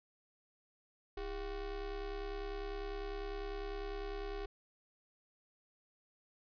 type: ring-modulated tone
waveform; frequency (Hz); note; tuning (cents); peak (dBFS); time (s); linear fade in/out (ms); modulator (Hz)
square; 184; F#3; -9; -37; 1.17-4.46; 5; 219
effects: resampled to 11025 Hz